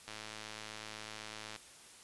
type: click train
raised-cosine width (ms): 0.2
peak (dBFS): -27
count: 161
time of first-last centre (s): 0.08-1.561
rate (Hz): 108
effects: white hiss -56 dBFS RMS until 2.03 s + resampled to 24000 Hz

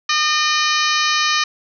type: harmonic tone with a mistuned harmonic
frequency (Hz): 608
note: D#5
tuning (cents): -40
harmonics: 2 / 3 / 4 / 5 / 6 / 7 / 8 / 9 / 10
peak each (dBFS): -20 / -22 / -23 / -24 / -25 / -25 / -26 / -27 / -27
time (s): 0.09-1.44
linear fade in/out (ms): 5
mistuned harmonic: 6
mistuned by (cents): +73
effects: none

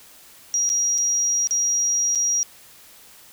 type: tone with dropouts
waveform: sine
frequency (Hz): 5720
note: F8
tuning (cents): +41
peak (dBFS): -18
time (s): 0.54-2.43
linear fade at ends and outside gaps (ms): 0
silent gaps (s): 0.692-0.7 / 0.98-0.984 / 1.472-1.509 / 2.15-2.156
effects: white hiss -48 dBFS RMS until 3.32 s

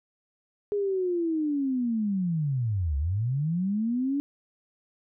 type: linear two-way sweep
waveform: sine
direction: down then up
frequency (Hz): 415.3 to 67 to 288.7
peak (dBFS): -24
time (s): 0.72-4.2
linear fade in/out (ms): 0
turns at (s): 2.97
effects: none

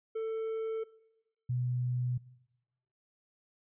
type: tone pair in turn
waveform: triangle / sine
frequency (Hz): 444.7 / 124.14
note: A4 / B2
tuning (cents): +18 / +9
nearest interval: octave + minor seventh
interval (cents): 2209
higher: first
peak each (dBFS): -30 / -29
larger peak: second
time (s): 0.15-0.84 / 1.49-2.18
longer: neither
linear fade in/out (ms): 10
effects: noise-tail reverb RT60 1.0 s tail -21 dB re dry + resampled to 8000 Hz

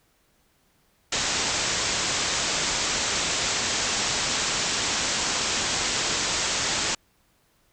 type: low-pass noise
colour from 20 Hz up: white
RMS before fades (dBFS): -26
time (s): 1.12-6.95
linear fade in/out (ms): 5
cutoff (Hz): 7800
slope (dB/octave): 96
effects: pink hiss -65 dBFS RMS until 7.72 s

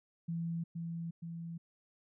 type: tone with echo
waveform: sine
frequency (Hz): 167.3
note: E3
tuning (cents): +26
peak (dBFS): -34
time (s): 0.28-0.64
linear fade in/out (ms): 10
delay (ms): 470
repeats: 2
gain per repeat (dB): -3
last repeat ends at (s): 1.58
effects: none

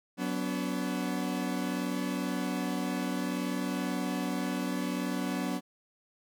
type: chord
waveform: 40% pulse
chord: B minor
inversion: second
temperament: equal with one note detuned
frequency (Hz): 185 / 246.9 / 287.5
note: F#3 / B3 / D4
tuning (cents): 0 / 0 / -37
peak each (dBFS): -34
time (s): 0.17-5.61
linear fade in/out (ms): 50
effects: none

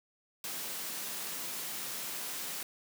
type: high-pass noise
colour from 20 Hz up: white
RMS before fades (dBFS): -39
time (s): 0.44-2.63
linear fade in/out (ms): 2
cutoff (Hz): 130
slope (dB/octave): 96
effects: none

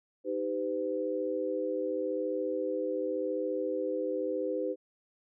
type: chord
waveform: sine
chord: Eb augmented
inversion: none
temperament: equal with one note detuned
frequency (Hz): 311.1 / 392 / 506.3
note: Eb4 / G4 / B4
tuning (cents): 0 / 0 / +43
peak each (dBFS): -36 / -35 / -32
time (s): 0.24-4.76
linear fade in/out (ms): 50
effects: none

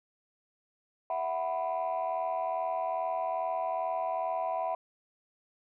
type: chord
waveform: sine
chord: E suspended second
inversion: none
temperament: just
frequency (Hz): 659.3 / 741.7 / 988.9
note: E5 / F#5 / B5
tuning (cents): 0 / +4 / +2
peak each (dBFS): -32 / -32 / -34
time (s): 1.1-4.75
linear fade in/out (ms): 2
effects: tanh soft clip ceiling -24 dBFS

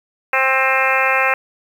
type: harmonic tone with a mistuned harmonic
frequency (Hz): 264.2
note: C4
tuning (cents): +17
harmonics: 2 / 3 / 4 / 5 / 6 / 7 / 8 / 9 / 10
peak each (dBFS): -22 / -22 / -22 / -22 / -22 / -22 / -22 / -22 / -22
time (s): 0.33-1.34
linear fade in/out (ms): 2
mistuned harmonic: 9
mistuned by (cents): +23
effects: 7-bit

